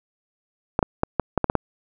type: clicks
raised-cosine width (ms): 1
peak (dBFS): -4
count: 8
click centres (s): 0.791 / 0.828 / 1.034 / 1.197 / 1.377 / 1.443 / 1.499 / 1.553
effects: none